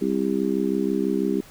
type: harmonic tone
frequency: 66.1 Hz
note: C2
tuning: 18 cents sharp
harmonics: 3 / 4 / 5 / 6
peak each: -26 / -26 / -26 / -26 dBFS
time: 0.01-1.41 s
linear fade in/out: 10 ms
effects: pink hiss -48 dBFS RMS until 1.5 s